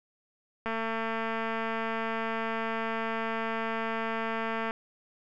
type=click train; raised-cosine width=0.5 ms; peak=-18 dBFS; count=912; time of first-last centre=0.66-4.709 s; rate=225 Hz; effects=none